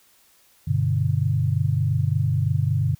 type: chord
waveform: sine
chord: G major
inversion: none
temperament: equal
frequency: 98 / 123.47 / 146.83 Hz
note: G2 / B2 / D3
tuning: 0 / 0 / 0 cents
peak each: -23 dBFS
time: 0.67-2.95 s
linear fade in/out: 10 ms
effects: white hiss -58 dBFS RMS until 2.99 s